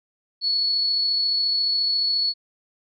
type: tone with amplitude modulation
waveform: sine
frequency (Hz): 4400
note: C#8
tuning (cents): -14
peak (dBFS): -18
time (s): 0.41-2.34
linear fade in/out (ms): 50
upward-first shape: sine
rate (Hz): 34.3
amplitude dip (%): 25
effects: none